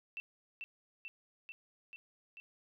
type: tone with echo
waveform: sine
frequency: 2679 Hz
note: E7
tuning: 27 cents sharp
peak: -39 dBFS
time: 0.17-0.2 s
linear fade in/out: 0 ms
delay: 440 ms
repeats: 5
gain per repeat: -2 dB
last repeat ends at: 2.4 s
effects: none